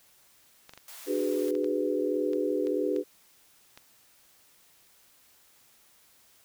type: clicks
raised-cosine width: 0.2 ms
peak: -29 dBFS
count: 10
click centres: 0.694 / 0.736 / 0.776 / 1.482 / 1.552 / 1.644 / 2.333 / 2.67 / 2.963 / 3.775 s
type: high-pass noise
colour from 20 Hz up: white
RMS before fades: -46 dBFS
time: 0.88-1.51 s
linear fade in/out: 2 ms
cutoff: 550 Hz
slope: 48 dB/octave
type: chord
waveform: sine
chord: G# half-diminished seventh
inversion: second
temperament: just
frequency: 299 / 373.8 / 415.3 / 498.4 Hz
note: D4 / F#4 / G#4 / B4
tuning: +31 / +18 / 0 / +16 cents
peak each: -31 dBFS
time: 1.06-3.04 s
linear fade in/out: 50 ms
effects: white hiss -61 dBFS RMS until 6.44 s